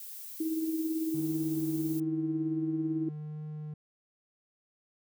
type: noise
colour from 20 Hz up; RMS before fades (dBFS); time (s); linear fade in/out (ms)
violet; -44; 0-2; 2
type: tone with tremolo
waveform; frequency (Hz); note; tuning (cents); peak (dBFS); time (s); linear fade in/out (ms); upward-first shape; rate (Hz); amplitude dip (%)
sine; 320; D#4; +49; -27; 0.4-3.09; 5; sine; 18; 45
type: tone with vibrato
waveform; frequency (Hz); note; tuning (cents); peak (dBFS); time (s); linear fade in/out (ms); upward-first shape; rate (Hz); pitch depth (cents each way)
triangle; 152.1; D#3; -39; -35; 1.14-3.74; 5; triangle; 1.4; 11
effects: none